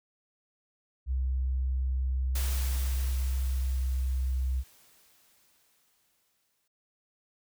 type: tone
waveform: sine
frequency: 64.7 Hz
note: C2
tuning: 19 cents flat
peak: -26 dBFS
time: 1.06-4.64 s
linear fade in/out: 50 ms
type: noise with exponential decay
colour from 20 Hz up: white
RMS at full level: -37 dBFS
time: 2.35-6.68 s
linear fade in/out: 5 ms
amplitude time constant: 940 ms
effects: none